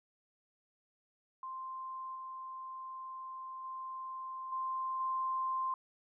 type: tone with level steps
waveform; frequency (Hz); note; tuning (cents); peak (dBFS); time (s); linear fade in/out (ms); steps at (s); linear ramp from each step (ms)
sine; 1046.5; C6; 0; -40 / -42 / -40 / -34 / -32; 1.43-5.74; 2; 2.15 / 3.64 / 4.52 / 5; 5
effects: none